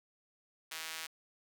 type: tone with high-pass filter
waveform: sawtooth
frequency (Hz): 160.8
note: E3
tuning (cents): -43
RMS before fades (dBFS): -43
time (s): 0.71-1.07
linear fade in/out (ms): 10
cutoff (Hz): 2000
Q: 0.75
effects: 10-bit